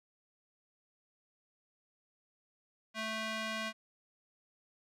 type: tone with band-pass filter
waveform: square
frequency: 219.9 Hz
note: A3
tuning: 1 cent flat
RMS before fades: -38 dBFS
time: 2.94-3.73 s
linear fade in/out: 50 ms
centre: 2400 Hz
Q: 0.81
effects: none